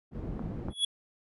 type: low-pass noise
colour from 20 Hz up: white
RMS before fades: -37 dBFS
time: 0.11-0.74 s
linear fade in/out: 50 ms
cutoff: 200 Hz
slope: 12 dB/octave
type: clicks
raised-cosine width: 1 ms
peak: -25 dBFS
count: 2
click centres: 0.394 / 0.685 s
type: tone with exponential growth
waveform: square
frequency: 3369 Hz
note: G#7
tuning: 24 cents sharp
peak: -22 dBFS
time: 0.7-0.85 s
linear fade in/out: 5 ms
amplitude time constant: 32 ms
effects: resampled to 32000 Hz